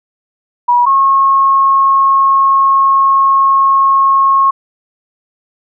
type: tone pair in turn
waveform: sine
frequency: 969 / 1087.7 Hz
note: B5 / C#6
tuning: -33 / -33 cents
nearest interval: major second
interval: 200 cents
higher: second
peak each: -6 dBFS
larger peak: neither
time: 0.68-0.86 / 0.86-4.51 s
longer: second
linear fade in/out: 10 ms
effects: none